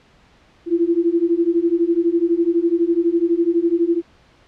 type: beating tone pair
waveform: sine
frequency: 332.7 / 344.7 Hz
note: E4 / F4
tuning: +16 / -23 cents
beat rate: 12 Hz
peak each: -18 / -17 dBFS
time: 0.66-4.02 s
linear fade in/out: 50 ms
effects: pink hiss -53 dBFS RMS until 4.47 s + low-pass 4000 Hz 12 dB/octave